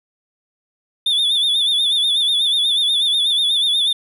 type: tone with vibrato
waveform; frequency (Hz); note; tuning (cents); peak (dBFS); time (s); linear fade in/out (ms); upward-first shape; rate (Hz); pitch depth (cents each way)
triangle; 3530; A7; +5; -13; 1.06-3.93; 5; sine; 8.2; 79
effects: none